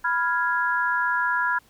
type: chord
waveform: sine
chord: F diminished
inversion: second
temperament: equal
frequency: 987.8 / 1396.9 / 1661.2 Hz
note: Cb6 / F6 / Ab6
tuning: 0 / 0 / 0 cents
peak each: -25 dBFS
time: 0.04-1.59 s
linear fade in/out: 10 ms
effects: pink hiss -58 dBFS RMS until 1.69 s